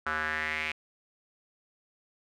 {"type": "tone with band-pass filter sweep", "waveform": "square", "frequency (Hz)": 77.78, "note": "D#2", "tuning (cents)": 0, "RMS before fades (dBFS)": -32, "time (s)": [0.06, 0.72], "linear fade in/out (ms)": 5, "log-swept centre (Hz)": [1400, 2400], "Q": 4.7, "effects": []}